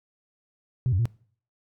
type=tone with pitch steps; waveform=sine; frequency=126.5 / 92.3 / 117.2 Hz; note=B2 / F#2 / A#2; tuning=+42 / -4 / +10 cents; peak=-19 dBFS; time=0.86-1.055 s; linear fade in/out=0 ms; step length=65 ms; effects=noise-tail reverb RT60 0.5 s tail -23 dB re dry + tanh soft clip ceiling -16 dBFS